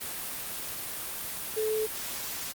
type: tone in noise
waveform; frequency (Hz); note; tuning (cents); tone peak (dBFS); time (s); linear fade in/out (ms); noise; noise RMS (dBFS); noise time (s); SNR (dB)
sine; 434.4; A4; -22; -26; 1.56-1.87; 20; white; -36; 0-2.53; +7
effects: Opus 32 kbps